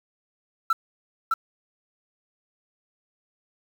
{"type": "tone with echo", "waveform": "sine", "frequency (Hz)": 1338, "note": "E6", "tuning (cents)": 25, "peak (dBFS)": -15, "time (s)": [0.7, 0.73], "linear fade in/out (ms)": 5, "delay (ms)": 610, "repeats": 1, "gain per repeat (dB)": -2, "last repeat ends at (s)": 1.34, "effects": ["tanh soft clip ceiling -17 dBFS", "7-bit"]}